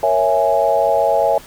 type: chord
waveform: sine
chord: A# half-diminished seventh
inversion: none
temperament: equal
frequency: 466.2 / 554.4 / 659.3 / 830.6 Hz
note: A#4 / C#5 / E5 / G#5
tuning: 0 / 0 / 0 / 0 cents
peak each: -22 / -17 / -16 / -18 dBFS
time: 0.03-1.38 s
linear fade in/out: 2 ms
effects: pink hiss -40 dBFS RMS until 1.46 s